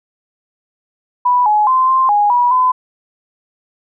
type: tone with pitch steps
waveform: sine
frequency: 986 / 844 / 1036 / 1048 / 826 / 972 / 1014 Hz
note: B5 / G#5 / C6 / C6 / G#5 / B5 / B5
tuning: -3 / +28 / -17 / +2 / -10 / -28 / +45 cents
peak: -9 dBFS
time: 1.25-2.72 s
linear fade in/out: 10 ms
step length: 210 ms
effects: none